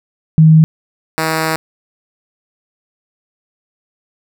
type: tone pair in turn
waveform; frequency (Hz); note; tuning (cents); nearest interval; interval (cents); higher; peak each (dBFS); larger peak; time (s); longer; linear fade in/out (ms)
sine / 5% pulse; 158.2 / 159.67; D#3 / D#3; +29 / +45; unison; 16; second; -3; neither; 0.38-0.64 / 1.18-1.56; second; 0
effects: none